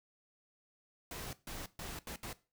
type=noise bursts at uneven times; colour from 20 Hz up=pink; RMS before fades=-44 dBFS; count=5; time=1.11-1.33 / 1.47-1.66 / 1.79-1.99 / 2.07-2.16 / 2.23-2.33 s; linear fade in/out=2 ms; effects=noise-tail reverb RT60 0.3 s tail -17 dB re dry